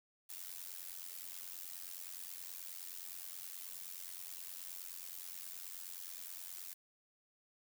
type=noise with amplitude modulation; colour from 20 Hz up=blue; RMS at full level=-44 dBFS; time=0.29-6.74 s; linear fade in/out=10 ms; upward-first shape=sine; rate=89.5 Hz; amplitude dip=90%; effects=none

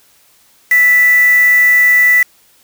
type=tone with quantisation; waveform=sine; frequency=1975.5 Hz; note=B6; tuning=in tune; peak=-6 dBFS; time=0.71-2.23 s; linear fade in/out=5 ms; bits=3; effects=white hiss -50 dBFS RMS until 2.63 s

